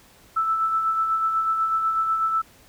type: tone with tremolo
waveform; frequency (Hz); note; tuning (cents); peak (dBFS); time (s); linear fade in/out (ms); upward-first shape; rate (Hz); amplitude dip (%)
sine; 1318.5; E6; 0; -18; 0.36-2.42; 10; sine; 8.1; 40
effects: pink hiss -53 dBFS RMS until 2.68 s